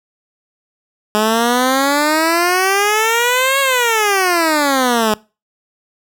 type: exponential two-way sweep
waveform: 10% pulse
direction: up then down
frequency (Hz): 210 to 554 to 210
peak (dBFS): -4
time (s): 1.15-5.14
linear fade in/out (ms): 0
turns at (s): 3.6
effects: noise-tail reverb RT60 0.3 s tail -23 dB re dry